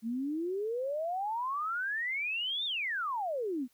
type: exponential two-way sweep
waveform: sine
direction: up then down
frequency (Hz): 218.1 to 3704 to 234.4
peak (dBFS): -31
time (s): 0.02-3.68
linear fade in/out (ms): 50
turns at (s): 2.65
effects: white hiss -70 dBFS RMS until 3.73 s